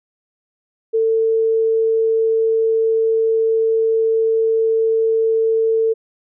sine tone, 447.7 Hz, A4, 30 cents sharp, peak -13 dBFS, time 0.93-5.94 s, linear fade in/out 20 ms, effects none

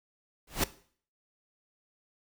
pink noise with exponential growth, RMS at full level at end -22 dBFS, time 0.47-0.64 s, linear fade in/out 5 ms, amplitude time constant 36 ms, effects noise-tail reverb RT60 0.5 s tail -17 dB re dry

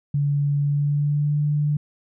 sine tone with pitch glide, 143.5 to 147.88 Hz, D3 to D3, -40 to +12 cents, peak -18 dBFS, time 0.14-1.77 s, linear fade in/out 5 ms, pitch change +52 cents, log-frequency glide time 0.6-1.41 s, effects none

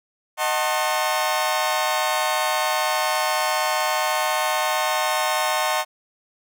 sawtooth chord, D# diminished seventh, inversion none, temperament just, 622.3 / 746.7 / 896 / 1075.3 Hz, D#5 / F#5 / A5 / C6, 0 / +16 / +31 / +47 cents, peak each -22 dBFS, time 0.37-5.85 s, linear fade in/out 50 ms, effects none

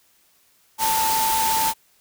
sine tone in noise, 889 Hz, A5, 18 cents sharp, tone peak -20 dBFS, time 0.78-1.74 s, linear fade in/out 50 ms, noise white, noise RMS -24 dBFS, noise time 0.78-1.74 s, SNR +1 dB, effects white hiss -60 dBFS RMS until 2 s

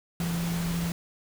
sine tone in noise, 170 Hz, F3, 46 cents flat, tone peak -27 dBFS, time 0.2-0.92 s, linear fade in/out 2 ms, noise pink, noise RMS -36 dBFS, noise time 0.2-0.92 s, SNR +6 dB, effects none

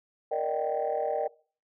sine chord, Eb major seventh, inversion second, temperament just, 466.7 / 583.4 / 622.3 / 777.8 Hz, Bb4 / D5 / Eb5 / G5, +2 / -12 / 0 / -14 cents, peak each -31 dBFS, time 0.31-1.28 s, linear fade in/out 10 ms, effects noise-tail reverb RT60 0.4 s tail -21 dB re dry + tanh soft clip ceiling -19 dBFS

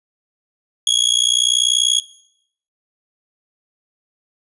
sawtooth tone with amplitude modulation, 3322 Hz, G#7, in tune, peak -6 dBFS, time 0.87-2 s, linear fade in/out 2 ms, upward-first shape sine, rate 60.3 Hz, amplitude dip 100%, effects noise-tail reverb RT60 0.7 s tail -19 dB re dry + resampled to 24000 Hz

